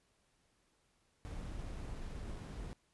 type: noise with sample-and-hold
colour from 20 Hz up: brown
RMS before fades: -44 dBFS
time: 1.25-2.73 s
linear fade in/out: 0 ms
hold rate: 8820 Hz
effects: pink hiss -75 dBFS RMS until 2.93 s + resampled to 24000 Hz

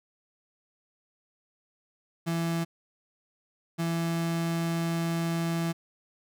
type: tone pair in turn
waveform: 35% pulse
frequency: 166.9 / 166.9 Hz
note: E3 / E3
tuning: +22 / +22 cents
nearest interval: unison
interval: 0 cents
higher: neither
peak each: -25 dBFS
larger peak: neither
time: 2.26-2.65 / 3.78-5.73 s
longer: second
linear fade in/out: 20 ms
effects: none

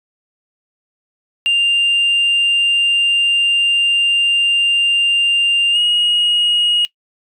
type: tone with pitch glide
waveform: sine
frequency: 2794 to 2881 Hz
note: F7 to F#7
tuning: 0 to -47 cents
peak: -9 dBFS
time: 1.46-6.85 s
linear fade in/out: 0 ms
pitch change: +53 cents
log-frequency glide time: 5.72-5.78 s
effects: noise-tail reverb RT60 0.1 s tail -21 dB re dry + tanh soft clip ceiling -9 dBFS

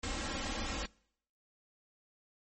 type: noise with comb filter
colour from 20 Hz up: pink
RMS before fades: -37 dBFS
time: 0.03-0.86 s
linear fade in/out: 5 ms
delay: 3.7 ms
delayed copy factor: +0.9
effects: noise-tail reverb RT60 0.7 s tail -25 dB re dry + MP3 32 kbps

